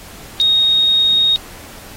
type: tone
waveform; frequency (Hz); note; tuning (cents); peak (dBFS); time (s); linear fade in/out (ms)
sine; 3734; A#7; +2; -10; 0.4-1.36; 0
effects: pink hiss -37 dBFS RMS until 1.96 s + AAC 48 kbps